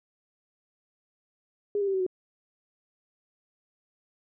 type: tone with pitch steps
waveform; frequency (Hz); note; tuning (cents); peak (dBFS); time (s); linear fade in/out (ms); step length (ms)
sine; 410 / 399.2 / 388.8 / 378.6 / 368.7; G#4 / G4 / G4 / F#4 / F#4; -22 / +32 / -14 / +40 / -6; -24; 1.75-2.065; 2; 63
effects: none